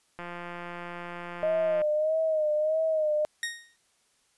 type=click train; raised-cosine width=0.5 ms; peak=-24 dBFS; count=284; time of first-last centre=0.19-1.816 s; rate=174 Hz
type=tone with vibrato; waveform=sine; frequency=622.3 Hz; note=D#5; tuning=in tune; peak=-23 dBFS; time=1.43-3.25 s; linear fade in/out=0 ms; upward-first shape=sine; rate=1.6 Hz; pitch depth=56 cents each way
type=tone with exponential decay; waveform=sawtooth; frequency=1864.7 Hz; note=A#6; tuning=in tune; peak=-23 dBFS; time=3.43-3.76 s; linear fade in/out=1 ms; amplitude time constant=70 ms
effects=white hiss -68 dBFS RMS until 4.37 s + resampled to 24000 Hz